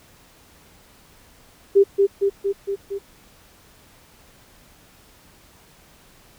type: tone with echo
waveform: sine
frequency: 396.7 Hz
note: G4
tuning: 21 cents sharp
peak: -9 dBFS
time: 1.75-1.84 s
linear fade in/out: 20 ms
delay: 230 ms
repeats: 5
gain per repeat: -3 dB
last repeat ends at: 2.99 s
effects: pink hiss -52 dBFS RMS until 6.38 s